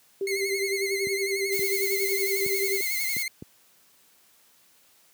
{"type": "tone with tremolo", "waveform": "sine", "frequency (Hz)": 392, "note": "G4", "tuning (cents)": 0, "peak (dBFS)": -24, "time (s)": [0.21, 2.81], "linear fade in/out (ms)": 2, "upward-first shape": "sine", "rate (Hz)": 10, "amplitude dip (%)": 65}
{"type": "tone with vibrato", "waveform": "sawtooth", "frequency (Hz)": 2125, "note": "C7", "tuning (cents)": 26, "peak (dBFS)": -25, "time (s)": [0.27, 3.28], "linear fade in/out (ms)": 2, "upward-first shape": "sine", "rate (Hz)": 11, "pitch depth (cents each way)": 65}
{"type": "clicks", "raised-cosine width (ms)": 3, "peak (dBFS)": -24, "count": 5, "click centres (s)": [1.07, 1.593, 2.463, 3.167, 3.424]}
{"type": "noise", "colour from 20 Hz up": "violet", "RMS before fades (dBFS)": -31, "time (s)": [1.51, 3.24], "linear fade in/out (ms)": 20}
{"effects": ["white hiss -60 dBFS RMS until 5.13 s", "high-pass 100 Hz 12 dB/octave"]}